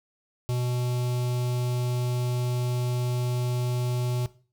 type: tone with notch filter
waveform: square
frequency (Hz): 123.47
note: B2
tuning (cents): 0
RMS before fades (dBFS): -27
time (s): 0.49-4.26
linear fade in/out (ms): 0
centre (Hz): 1700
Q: 1
effects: noise-tail reverb RT60 0.4 s tail -18 dB re dry